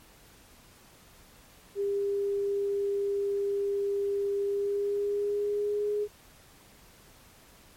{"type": "tone with pitch glide", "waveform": "sine", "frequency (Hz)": [401, 416.1], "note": ["G4", "G#4"], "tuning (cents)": [39, 3], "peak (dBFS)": -26, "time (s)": [1.75, 6.08], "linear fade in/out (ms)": 50, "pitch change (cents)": 64, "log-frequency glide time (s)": [4.44, 5.96], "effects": ["pink hiss -56 dBFS RMS until 7.76 s", "MP3 64 kbps"]}